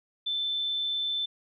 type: tone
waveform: sine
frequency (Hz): 3532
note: A7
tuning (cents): +6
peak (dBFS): -27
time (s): 0.26-1.26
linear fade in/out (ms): 10
effects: none